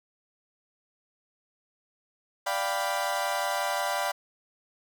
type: chord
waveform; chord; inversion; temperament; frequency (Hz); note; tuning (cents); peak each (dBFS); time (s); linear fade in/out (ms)
30% pulse; G dominant seventh; second; equal; 587.3 / 698.5 / 784 / 987.8; D5 / F5 / G5 / B5; 0 / 0 / 0 / 0; -30; 2.46-4.12; 10
effects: none